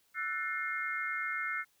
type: chord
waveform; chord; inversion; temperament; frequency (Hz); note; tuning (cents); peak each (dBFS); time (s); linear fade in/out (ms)
sine; F# half-diminished seventh; third; just; 1332 / 1480 / 1776 / 2131; E6 / F#6 / A6 / C7; +18 / 0 / +16 / +31; -39 / -39 / -40 / -36; 0.14-1.65; 50
effects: white hiss -71 dBFS RMS until 1.8 s